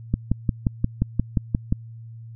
click train, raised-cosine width 5 ms, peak -7 dBFS, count 10, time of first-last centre 0.14-1.725 s, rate 5.68 Hz, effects added 114 Hz sine -37 dBFS peak until 2.35 s

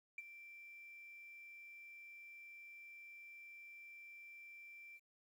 sine tone with ADSR envelope, 2349 Hz, D7, in tune, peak -40 dBFS, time 0.18-5 s, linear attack 3 ms, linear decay 27 ms, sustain -13 dB, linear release 44 ms, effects tanh soft clip ceiling -40 dBFS + 12-bit

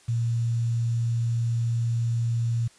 sine tone with quantisation, 116.8 Hz, A#2, 4 cents sharp, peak -22 dBFS, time 0.08-2.68 s, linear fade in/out 10 ms, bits 8, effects white hiss -56 dBFS RMS until 2.78 s + resampled to 22050 Hz

